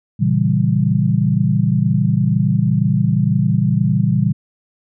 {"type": "chord", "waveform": "sine", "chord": "A# diminished seventh", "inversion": "none", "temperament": "equal", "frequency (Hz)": [116.54, 138.59, 164.81, 196], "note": ["A#2", "C#3", "E3", "G3"], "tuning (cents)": [0, 0, 0, 0], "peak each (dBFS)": -18, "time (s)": [0.19, 4.33], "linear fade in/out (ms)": 20, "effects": []}